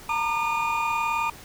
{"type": "tone cluster", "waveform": "triangle", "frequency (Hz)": [913, 952, 1206, 2445], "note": ["A#5", "A#5", "D6", "D#7"], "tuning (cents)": [-36, 36, 46, -31], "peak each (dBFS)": [-25, -30, -26, -28], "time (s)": [0.09, 1.3], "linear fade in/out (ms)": 5, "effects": ["pink hiss -45 dBFS RMS until 1.44 s"]}